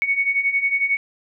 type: beating tone pair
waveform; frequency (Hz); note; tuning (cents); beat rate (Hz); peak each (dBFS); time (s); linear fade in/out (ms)
sine; 2217 / 2228; C#7 / C#7; 0 / +8; 11; -23 / -19; 0.02-0.97; 0
effects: none